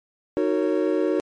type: chord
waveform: triangle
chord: D# minor seventh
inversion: none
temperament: equal with one note detuned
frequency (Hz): 311.1 / 370 / 458.4 / 554.4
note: D#4 / F#4 / A#4 / C#5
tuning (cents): 0 / 0 / -29 / 0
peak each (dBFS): -22 / -22 / -24 / -25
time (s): 0.37-1.2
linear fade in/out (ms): 0
effects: MP3 48 kbps